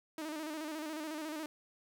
sawtooth tone with vibrato, 309.4 Hz, D#4, 10 cents flat, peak -35 dBFS, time 0.18-1.46 s, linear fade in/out 2 ms, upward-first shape square, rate 14 Hz, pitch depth 56 cents each way, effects 12-bit

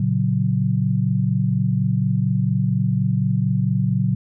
sine tone cluster, 115.9 / 140.1 / 185.1 Hz, A#2 / C#3 / F#3, -10 / +19 / +1 cents, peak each -21 dBFS, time 0-4.15 s, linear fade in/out 5 ms, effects none

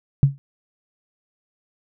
sine tone with exponential decay, 138.59 Hz, C#3, in tune, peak -6 dBFS, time 0.23-0.38 s, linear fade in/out 0 ms, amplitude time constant 31 ms, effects none

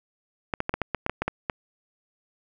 clicks, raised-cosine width 0.5 ms, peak -10 dBFS, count 11, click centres 0.538 / 0.604 / 0.694 / 0.74 / 0.817 / 0.947 / 1.064 / 1.096 / 1.22 / 1.28 / 1.498 s, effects none

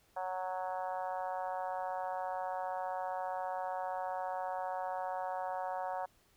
harmonic tone, 185 Hz, F#3, in tune, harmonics 3 / 4 / 5 / 6 / 7 / 8 / 9, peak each -42 / -38 / -41 / -48 / -52 / -53 / -54 dBFS, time 0.16-6.06 s, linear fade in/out 10 ms, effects pink hiss -69 dBFS RMS until 6.36 s

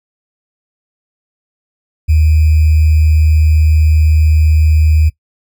sine tone with sample-and-hold, 77.78 Hz, D#2, in tune, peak -6 dBFS, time 2.08-5.1 s, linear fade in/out 20 ms, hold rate 2450 Hz, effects noise-tail reverb RT60 0.1 s tail -20 dB re dry

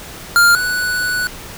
square tone pair in turn, 1400 / 1479.8 Hz, F6 / F#6, +4 / 0 cents, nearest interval minor second, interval 96 cents, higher second, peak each -8 / -17 dBFS, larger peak first, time 0.36-0.55 / 0.55-1.27 s, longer second, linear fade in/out 0 ms, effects pink hiss -33 dBFS RMS until 1.57 s

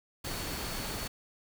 sine tone in noise, 4435 Hz, C#8, in tune, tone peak -46 dBFS, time 0.24-1.08 s, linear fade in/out 10 ms, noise pink, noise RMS -37 dBFS, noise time 0.24-1.08 s, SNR -12 dB, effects none

